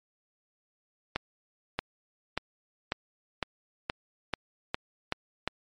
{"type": "accelerating click train", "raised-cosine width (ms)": 0.3, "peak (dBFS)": -12, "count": 10, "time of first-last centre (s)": [1.16, 5.476], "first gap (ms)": 630, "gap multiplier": 0.93, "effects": ["MP3 48 kbps"]}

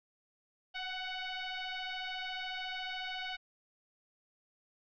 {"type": "tone with frequency modulation", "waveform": "sine", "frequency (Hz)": 737, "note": "F#5", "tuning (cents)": -7, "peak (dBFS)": -37, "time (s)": [0.74, 3.37], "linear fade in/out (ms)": 20, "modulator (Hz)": 744, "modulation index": 4.3, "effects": []}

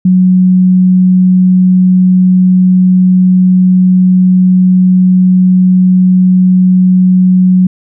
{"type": "tone", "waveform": "sine", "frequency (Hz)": 184, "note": "F#3", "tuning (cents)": -9, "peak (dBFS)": -3, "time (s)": [0.05, 7.67], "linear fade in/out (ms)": 5, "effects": []}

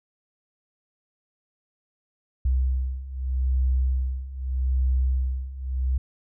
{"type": "beating tone pair", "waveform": "sine", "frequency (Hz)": [64, 64.81], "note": ["C2", "C2"], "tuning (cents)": [-38, -16], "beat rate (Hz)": 0.81, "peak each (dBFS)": [-26, -23], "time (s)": [2.45, 5.98], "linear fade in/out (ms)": 5, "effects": []}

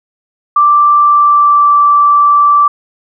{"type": "tone with pitch glide", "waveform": "sine", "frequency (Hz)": [1174.7, 1165.2], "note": ["D6", "D6"], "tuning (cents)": [0, -14], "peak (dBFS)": -4, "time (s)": [0.56, 2.68], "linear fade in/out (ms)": 5, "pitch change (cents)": -14, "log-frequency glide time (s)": [0.98, 1.75], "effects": []}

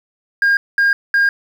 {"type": "tone bursts", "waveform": "sine", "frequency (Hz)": 1616, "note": "G#6", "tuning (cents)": -48, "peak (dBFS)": -8, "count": 3, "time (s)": [0.42, 1.29], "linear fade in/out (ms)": 2, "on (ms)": 150, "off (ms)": 210, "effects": ["tanh soft clip ceiling -9 dBFS", "7-bit"]}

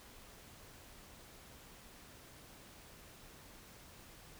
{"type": "silence", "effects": ["pink hiss -57 dBFS RMS until 4.39 s"]}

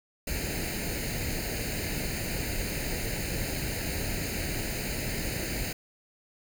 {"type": "noise with comb filter", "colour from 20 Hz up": "pink", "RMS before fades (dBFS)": -32, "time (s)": [0.27, 5.73], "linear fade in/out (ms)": 5, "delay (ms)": 0.44, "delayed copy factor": 0.8, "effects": []}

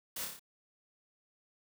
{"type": "noise with echo", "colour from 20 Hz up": "white", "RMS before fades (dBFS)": -40, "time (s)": [0.16, 0.25], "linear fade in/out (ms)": 5, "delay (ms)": 29, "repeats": 5, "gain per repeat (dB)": -3, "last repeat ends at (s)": 0.395, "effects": []}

